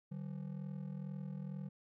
triangle ring-modulated tone, 167.9 Hz, E3, 32 cents sharp, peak -36 dBFS, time 0.11-1.69 s, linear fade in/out 10 ms, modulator 21.1 Hz, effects none

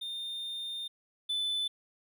triangle tone pair in turn, 3630 / 3506 Hz, A#7 / A7, -47 / -7 cents, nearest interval minor second, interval 60 cents, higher first, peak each -34 / -28 dBFS, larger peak second, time 0.01-0.88 / 1.29-1.68 s, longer first, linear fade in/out 10 ms, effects none

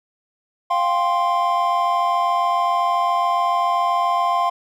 triangle chord, F suspended second, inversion none, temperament just, 698.5 / 785.8 / 1047.7 Hz, F5 / G5 / C6, 0 / +4 / +2 cents, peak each -19 / -23 / -17 dBFS, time 0.7-4.5 s, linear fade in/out 10 ms, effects none

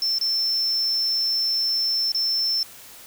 triangle tone with dropouts, 5340 Hz, E8, 22 cents sharp, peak -19 dBFS, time 0.02-2.63 s, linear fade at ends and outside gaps 1 ms, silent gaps 0.185-0.212 / 2.119-2.147 s, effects white hiss -44 dBFS RMS until 3.06 s

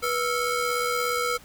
30% pulse ring-modulated tone, 899 Hz, A5, 37 cents sharp, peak -18 dBFS, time 0.02-1.38 s, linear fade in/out 20 ms, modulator 411 Hz, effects pink hiss -50 dBFS RMS until 1.44 s

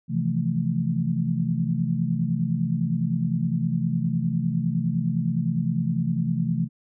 sine chord, F major seventh, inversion second, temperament equal, 130.81 / 164.81 / 174.61 / 220 Hz, C3 / E3 / F3 / A3, 0 / 0 / 0 / 0 cents, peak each -28 / -25 / -28 / -28 dBFS, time 0.08-6.69 s, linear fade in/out 50 ms, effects none

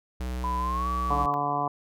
square tone with vibrato, 62.5 Hz, B1, 21 cents sharp, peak -30 dBFS, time 0.2-1.26 s, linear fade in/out 5 ms, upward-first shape sine, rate 18 Hz, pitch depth 15 cents each way
sine tone with pitch glide, 999 to 1140.9 Hz, B5 to C#6, +20 to +50 cents, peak -27 dBFS, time 0.44-1.34 s, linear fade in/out 0 ms, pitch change +230 cents, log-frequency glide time 0.58-0.88 s
harmonic tone, 144.2 Hz, D3, 31 cents flat, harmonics 1 / 2 / 3 / 4 / 5 / 6 / 7 / 8, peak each -36 / -36 / -38 / -39 / -29 / -36 / -29 / -33 dBFS, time 1.1-1.68 s, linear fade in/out 5 ms
effects none

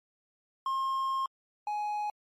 triangle tone pair in turn, 1068 / 836.7 Hz, C6 / G#5, +35 / +13 cents, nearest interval major third, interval 422 cents, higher first, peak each -26 / -28 dBFS, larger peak first, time 0.66-1.26 / 1.67-2.1 s, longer first, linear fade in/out 2 ms, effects MP3 64 kbps

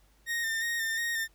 40% pulse tone with vibrato, 1833 Hz, A#6, 30 cents flat, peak -28 dBFS, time 0.26-1.28 s, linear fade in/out 50 ms, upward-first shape square, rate 2.8 Hz, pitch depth 28 cents each way, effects added 50 Hz sine -62 dBFS peak until 1.34 s + pink hiss -67 dBFS RMS until 1.34 s

